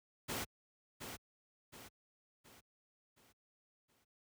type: noise with echo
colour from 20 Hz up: pink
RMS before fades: -40 dBFS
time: 0.28-0.45 s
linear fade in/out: 20 ms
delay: 720 ms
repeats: 5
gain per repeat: -7 dB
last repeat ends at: 4.05 s
effects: high-pass 60 Hz 12 dB/octave